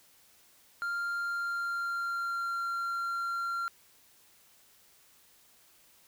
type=tone with pitch glide; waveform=triangle; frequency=1395 to 1378.2 Hz; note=F6 to F6; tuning=-2 to -23 cents; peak=-29 dBFS; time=0.82-3.68 s; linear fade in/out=0 ms; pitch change=-21 cents; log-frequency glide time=1.19-2.61 s; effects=white hiss -62 dBFS RMS until 6.07 s